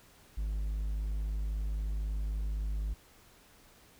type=tone; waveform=triangle; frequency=51.91 Hz; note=G#1; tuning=in tune; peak=-29 dBFS; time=0.37-2.94 s; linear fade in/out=10 ms; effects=pink hiss -60 dBFS RMS until 3.99 s

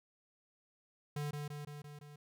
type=tone with echo; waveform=square; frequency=146.9 Hz; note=D3; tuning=1 cent sharp; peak=-37 dBFS; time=1.16-1.31 s; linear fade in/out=5 ms; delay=170 ms; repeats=5; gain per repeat=-3 dB; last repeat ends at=2.16 s; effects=none

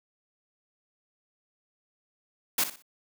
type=noise with echo; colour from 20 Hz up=white; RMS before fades=-25 dBFS; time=2.58-2.64 s; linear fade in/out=5 ms; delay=61 ms; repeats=3; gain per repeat=-11 dB; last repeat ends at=2.823 s; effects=high-pass 200 Hz 12 dB/octave

